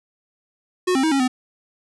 square tone with pitch steps, 364.8 / 265.1 / 318 / 274 / 254.6 Hz, F#4 / C4 / D#4 / C#4 / C4, -24 / +23 / +38 / -20 / -47 cents, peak -17 dBFS, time 0.87-1.28 s, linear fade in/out 10 ms, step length 82 ms, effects resampled to 24000 Hz

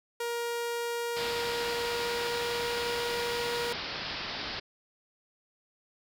sawtooth tone with pitch glide, 471.7 to 475.5 Hz, A#4 to A#4, +20 to +34 cents, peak -27 dBFS, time 0.2-3.73 s, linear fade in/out 5 ms, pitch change +14 cents, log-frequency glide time 1.01-2.8 s
white low-pass noise, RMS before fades -37 dBFS, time 1.16-4.6 s, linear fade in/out 10 ms, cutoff 5200 Hz, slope 96 dB/octave
effects none

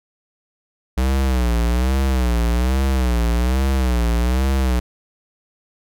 square tone with vibrato, 62.3 Hz, B1, 16 cents sharp, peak -16 dBFS, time 0.97-4.8 s, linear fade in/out 10 ms, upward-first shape sine, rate 1.2 Hz, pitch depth 130 cents each way, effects none

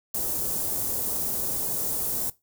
white band-stop noise, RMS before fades -28 dBFS, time 0.14-2.3 s, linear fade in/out 5 ms, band 620 to 9300 Hz, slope 12 dB/octave, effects noise-tail reverb RT60 0.2 s tail -18 dB re dry

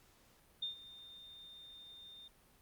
sine tone with ADSR envelope, 3630 Hz, A#7, 47 cents flat, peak -35 dBFS, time 0.62-2.28 s, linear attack 7 ms, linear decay 120 ms, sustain -17 dB, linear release 6 ms, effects pink hiss -67 dBFS RMS until 2.61 s + Opus 48 kbps

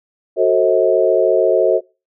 sine chord, F# diminished seventh, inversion none, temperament just, 370 / 444 / 532.8 / 639.4 Hz, F#4 / A4 / C5 / Eb5, 0 / +16 / +31 / +47 cents, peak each -16 dBFS, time 0.36-1.81 s, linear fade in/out 50 ms, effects noise-tail reverb RT60 0.3 s tail -23 dB re dry

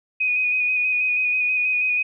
sine tone with vibrato, 2489 Hz, D#7, in tune, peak -18 dBFS, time 0.2-2.03 s, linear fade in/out 10 ms, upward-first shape square, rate 6.2 Hz, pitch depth 19 cents each way, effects none

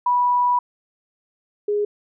sine tone pair in turn, 980 / 414.1 Hz, B5 / G#4, -14 / -5 cents, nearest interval octave + minor third, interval 1491 cents, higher first, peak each -15 / -18 dBFS, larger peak first, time 0.06-0.59 / 1.68-1.85 s, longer first, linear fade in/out 5 ms, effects none

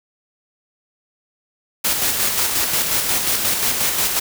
white noise with tremolo, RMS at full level -18 dBFS, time 1.84-4.2 s, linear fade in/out 10 ms, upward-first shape square, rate 5.6 Hz, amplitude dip 35%, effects none

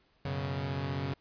sawtooth chord, F# suspended fourth, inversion none, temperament equal, 92.5 / 123.47 / 138.59 Hz, F#2 / B2 / C#3, 0 / 0 / 0 cents, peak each -34 / -36 / -30 dBFS, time 0.25-1.14 s, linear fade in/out 5 ms, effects pink hiss -69 dBFS RMS until 1.2 s + resampled to 11025 Hz

